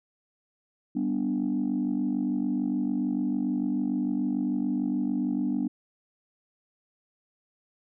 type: chord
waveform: sine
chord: G major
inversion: none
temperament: equal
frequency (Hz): 196 / 246.9 / 293.7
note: G3 / B3 / D4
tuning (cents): 0 / 0 / 0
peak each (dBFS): -30 / -27 / -28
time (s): 0.95-5.68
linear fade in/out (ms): 10
effects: tanh soft clip ceiling -19 dBFS